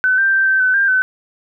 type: tone with pitch steps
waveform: sine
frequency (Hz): 1513 / 1574 / 1565 / 1551 / 1513 / 1593 / 1517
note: F#6 / G6 / G6 / G6 / F#6 / G6 / F#6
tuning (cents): +38 / +7 / -3 / -19 / +38 / +27 / +43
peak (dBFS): -11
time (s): 0.04-1.02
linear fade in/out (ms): 0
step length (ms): 140
effects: none